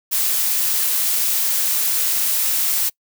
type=noise; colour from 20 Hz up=blue; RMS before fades=-19 dBFS; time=0.11-2.9 s; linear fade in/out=20 ms; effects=noise-tail reverb RT60 0.1 s tail -25 dB re dry